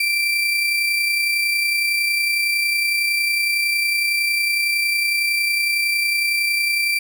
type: tone with amplitude modulation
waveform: 35% pulse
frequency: 2349 Hz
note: D7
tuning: in tune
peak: -14 dBFS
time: 0-6.99 s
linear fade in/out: 5 ms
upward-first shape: sine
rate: 30.9 Hz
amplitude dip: 30%
effects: none